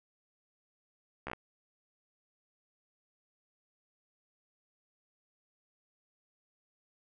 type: slowing click train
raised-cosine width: 0.5 ms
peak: -23 dBFS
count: 5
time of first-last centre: 1.27-1.333 s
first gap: 14 ms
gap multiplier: 1.08
effects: none